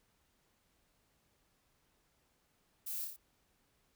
violet noise with echo, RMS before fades -42 dBFS, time 2.86-3.05 s, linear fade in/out 10 ms, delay 29 ms, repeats 4, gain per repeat -3 dB, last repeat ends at 3.166 s, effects pink hiss -75 dBFS RMS until 3.95 s

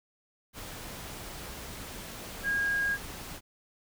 sine tone in noise, 1631 Hz, G#6, 32 cents flat, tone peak -26 dBFS, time 2.43-2.98 s, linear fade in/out 50 ms, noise pink, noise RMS -42 dBFS, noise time 0.53-3.41 s, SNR +13 dB, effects none

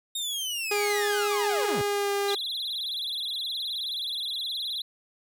sawtooth linear sweep, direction down, 3729 to 85.9 Hz, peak -26 dBFS, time 0.15-1.82 s, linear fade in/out 5 ms
sawtooth tone with pitch glide, 412 to 402.4 Hz, G#4 to G4, -14 to +45 cents, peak -21 dBFS, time 0.71-2.35 s, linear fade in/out 5 ms, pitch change -41 cents, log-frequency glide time 1.73-2.11 s
triangle tone with vibrato, 3680 Hz, A#7, 23 cents flat, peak -28 dBFS, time 2.28-4.82 s, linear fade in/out 5 ms, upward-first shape sine, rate 19 Hz, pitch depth 190 cents each way
effects none

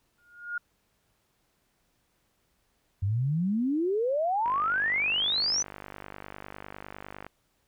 sine tone with exponential growth, 1426 Hz, F6, 36 cents sharp, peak -27 dBFS, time 0.18-0.58 s, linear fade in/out 5 ms, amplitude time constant 86 ms
sine exponential sweep, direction up, 92.7 to 6180 Hz, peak -24 dBFS, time 3.02-5.63 s, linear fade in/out 10 ms
click train, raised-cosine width 0.5 ms, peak -25 dBFS, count 141, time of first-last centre 4.46-7.266 s, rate 49.9 Hz
effects pink hiss -72 dBFS RMS until 7.67 s

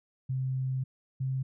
sine tone pair in turn, 130.81 / 132.02 Hz, C3 / C3, 0 / +16 cents, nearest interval unison, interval 16 cents, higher second, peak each -28 dBFS, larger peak neither, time 0.29-0.84 / 1.2-1.43 s, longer first, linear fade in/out 10 ms, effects none

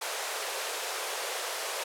pink high-pass noise, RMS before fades -34 dBFS, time 0.01-1.84 s, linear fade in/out 10 ms, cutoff 420 Hz, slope 48 dB/octave, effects low-pass 12000 Hz 12 dB/octave

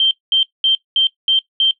sine tone bursts, 3141 Hz, G7, 3 cents sharp, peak -10 dBFS, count 6, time 0-1.71 s, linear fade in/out 2 ms, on 110 ms, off 210 ms, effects noise-tail reverb RT60 0.1 s tail -18 dB re dry

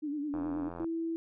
sine tone with vibrato, 293.7 Hz, D4, in tune, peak -32 dBFS, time 0.02-0.7 s, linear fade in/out 20 ms, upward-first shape sine, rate 9.4 Hz, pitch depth 77 cents each way
click train, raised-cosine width 1 ms, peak -28 dBFS, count 44, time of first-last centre 0.34-0.844 s, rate 85.3 Hz
sine tone, 329.6 Hz, E4, in tune, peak -31 dBFS, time 0.8-1.16 s, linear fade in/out 0 ms
effects none

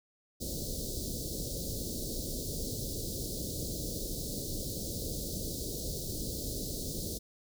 pink band-stop noise, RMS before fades -37 dBFS, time 0.4-7.19 s, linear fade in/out 20 ms, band 570 to 4000 Hz, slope 48 dB/octave, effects none

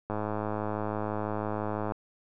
click train, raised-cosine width 1 ms, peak -18 dBFS, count 194, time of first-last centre 0.1-1.921 s, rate 106 Hz, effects none

